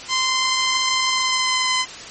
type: tone with pitch glide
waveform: 10% pulse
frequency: 1038 to 1024.3 Hz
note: C6 to C6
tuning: -14 to -37 cents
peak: -9 dBFS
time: 0.08-1.86 s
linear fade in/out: 50 ms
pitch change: -23 cents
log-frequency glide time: 1.08-1.69 s
effects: white hiss -35 dBFS RMS until 2.1 s + MP3 32 kbps